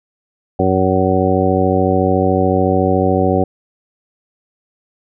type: harmonic tone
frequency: 93.8 Hz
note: F#2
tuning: 24 cents sharp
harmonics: 1 / 2 / 3 / 4 / 5 / 6 / 8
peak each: -19 / -19 / -19 / -19 / -19 / -19 / -19 dBFS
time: 0.59-3.44 s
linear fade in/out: 5 ms
effects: none